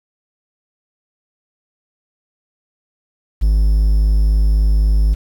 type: tone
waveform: triangle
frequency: 51.91 Hz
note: G#1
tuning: in tune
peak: -8 dBFS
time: 3.41-5.15 s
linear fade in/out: 20 ms
effects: 7-bit